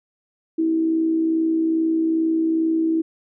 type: tone with amplitude modulation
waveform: sine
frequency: 324 Hz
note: E4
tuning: 30 cents flat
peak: -15 dBFS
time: 0.58-3.02 s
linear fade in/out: 10 ms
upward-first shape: sine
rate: 62.4 Hz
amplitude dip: 40%
effects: none